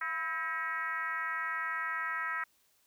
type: tone with frequency modulation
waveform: sine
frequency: 1601 Hz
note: G6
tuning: 36 cents sharp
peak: -32 dBFS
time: 0.01-2.44 s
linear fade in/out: 5 ms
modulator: 303 Hz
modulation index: 1.6
effects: white hiss -70 dBFS RMS until 2.86 s